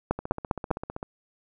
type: two click trains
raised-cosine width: 1 ms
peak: -19 / -9 dBFS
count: 14 / 4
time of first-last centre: 0.19-1.029 / 0.11-0.712 s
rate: 15.5 / 4.98 Hz
effects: none